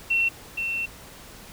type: tone pair in turn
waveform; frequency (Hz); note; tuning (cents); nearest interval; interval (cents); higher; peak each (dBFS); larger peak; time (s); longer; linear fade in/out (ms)
sine; 2714 / 2700; E7 / E7; +50 / +41; unison; 9; first; -19 / -25; first; 0.1-0.29 / 0.57-0.86; second; 10
effects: pink hiss -45 dBFS RMS until 1.52 s